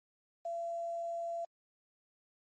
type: tone with quantisation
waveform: sine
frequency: 678 Hz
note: E5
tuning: 49 cents sharp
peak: -35 dBFS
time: 0.45-1.45 s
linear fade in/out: 5 ms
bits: 10
effects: MP3 32 kbps